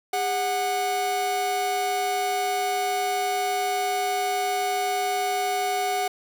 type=tone pair together; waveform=45% pulse; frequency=404.4 / 737 Hz; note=G#4 / F#5; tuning=-46 / -7 cents; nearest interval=minor seventh; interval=1039 cents; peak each=-30 / -24 dBFS; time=0.13-6.08 s; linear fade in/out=5 ms; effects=none